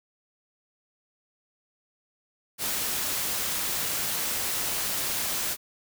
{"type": "noise", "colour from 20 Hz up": "white", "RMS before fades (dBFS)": -29, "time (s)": [2.58, 5.57], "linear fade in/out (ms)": 50, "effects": []}